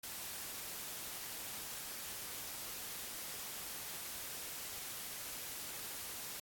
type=noise; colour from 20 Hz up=white; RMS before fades=-45 dBFS; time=0.03-6.4 s; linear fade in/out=5 ms; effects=AAC 64 kbps